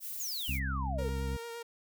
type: noise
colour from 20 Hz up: violet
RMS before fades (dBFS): -40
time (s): 0-0.6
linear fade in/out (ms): 50
type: exponential sweep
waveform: sine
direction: down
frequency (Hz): 7130 to 421.2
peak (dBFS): -36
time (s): 0.2-1.09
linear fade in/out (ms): 0
type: harmonic tone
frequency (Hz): 66.8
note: C2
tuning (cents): +36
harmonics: 1 / 2 / 3 / 4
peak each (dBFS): -33 / -39 / -43 / -45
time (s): 0.48-1.37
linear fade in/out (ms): 10
type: tone with vibrato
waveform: sawtooth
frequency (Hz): 466.2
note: A#4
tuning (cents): 0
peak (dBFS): -36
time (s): 0.98-1.63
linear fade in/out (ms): 10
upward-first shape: sine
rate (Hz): 8.8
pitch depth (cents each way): 19
effects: none